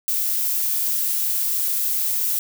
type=noise; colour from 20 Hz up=violet; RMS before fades=-22 dBFS; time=0.08-2.39 s; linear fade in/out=0 ms; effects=none